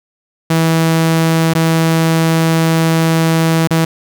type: tone with dropouts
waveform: sawtooth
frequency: 162.9 Hz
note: E3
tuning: 20 cents flat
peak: -6 dBFS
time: 0.5-3.85 s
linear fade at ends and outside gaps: 5 ms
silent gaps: 1.536-1.55 / 3.674-3.707 s
effects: none